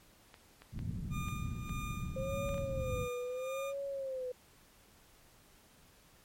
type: clicks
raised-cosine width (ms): 0.3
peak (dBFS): -35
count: 8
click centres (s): 0.342 / 0.62 / 0.791 / 1.285 / 1.694 / 2.491 / 2.543 / 2.58
type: low-pass noise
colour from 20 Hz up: white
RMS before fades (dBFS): -39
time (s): 0.72-3.09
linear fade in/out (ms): 50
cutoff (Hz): 180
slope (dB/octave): 24
type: tone with tremolo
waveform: 25% pulse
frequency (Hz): 1211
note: D#6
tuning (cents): -47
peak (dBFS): -38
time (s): 1.1-3.74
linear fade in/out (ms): 50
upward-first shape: sine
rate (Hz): 1.7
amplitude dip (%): 75
type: tone with vibrato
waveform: sine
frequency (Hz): 523.3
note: C5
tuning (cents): 0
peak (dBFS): -36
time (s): 2.16-4.32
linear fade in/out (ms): 5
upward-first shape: sine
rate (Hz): 0.76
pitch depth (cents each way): 110
effects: pink hiss -63 dBFS RMS until 6.24 s + MP3 64 kbps